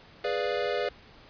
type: chord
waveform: square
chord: G# diminished seventh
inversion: none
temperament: equal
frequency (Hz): 415.3 / 493.9 / 587.3 / 698.5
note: G#4 / B4 / D5 / F5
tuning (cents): 0 / 0 / 0 / 0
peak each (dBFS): -33 / -32 / -33 / -36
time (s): 0.24-0.89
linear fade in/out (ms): 5
effects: pink hiss -53 dBFS RMS until 1.29 s + resampled to 11025 Hz